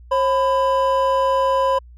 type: tone pair together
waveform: triangle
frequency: 538 / 1002.8 Hz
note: C5 / B5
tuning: +48 / +26 cents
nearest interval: major seventh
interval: 1078 cents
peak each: -16 dBFS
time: 0.11-1.79 s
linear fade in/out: 10 ms
effects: added 60 Hz sine -40 dBFS peak until 1.97 s